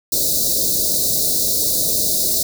white band-stop noise, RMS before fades -18 dBFS, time 0.12-2.43 s, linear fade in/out 5 ms, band 670 to 3800 Hz, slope 96 dB/octave, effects none

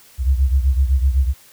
sine beating tone pair, 64.9 / 72.8 Hz, C2 / D2, -13 / -15 cents, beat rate 7.9 Hz, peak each -14 / -19 dBFS, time 0.18-1.34 s, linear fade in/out 50 ms, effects white hiss -48 dBFS RMS until 1.52 s

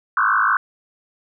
sine tone with frequency modulation, 1300 Hz, E6, 24 cents flat, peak -14 dBFS, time 0.17-0.57 s, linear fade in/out 2 ms, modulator 52.7 Hz, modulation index 4.9, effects none

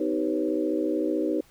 sine tone cluster, 254.3 / 313.6 / 387.2 / 493.4 / 549 Hz, C4 / D#4 / G4 / B4 / C#5, -49 / +14 / -21 / -2 / -17 cents, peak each -34 / -26 / -30 / -31 / -33 dBFS, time 0-1.41 s, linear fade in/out 5 ms, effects pink hiss -58 dBFS RMS until 1.5 s

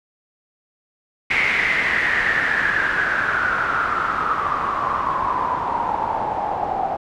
white noise with low-pass filter sweep, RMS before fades -21 dBFS, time 1.3-6.97 s, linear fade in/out 10 ms, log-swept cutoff 2200 to 750 Hz, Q 8.1, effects none

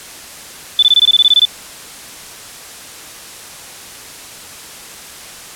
sine tone bursts, 3500 Hz, A7, 10 cents flat, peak -5 dBFS, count 12, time 0.79-1.452 s, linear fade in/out 2 ms, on 35 ms, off 22 ms, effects white hiss -33 dBFS RMS until 5.55 s + low-pass 11000 Hz 12 dB/octave

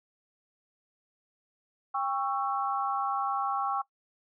sine chord, C# diminished, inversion second, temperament just, 798.3 / 1108.7 / 1330.5 Hz, G5 / C#6 / E6, +31 / 0 / +16 cents, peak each -31 / -31 / -34 dBFS, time 1.94-3.82 s, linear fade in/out 10 ms, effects noise-tail reverb RT60 0.1 s tail -20 dB re dry

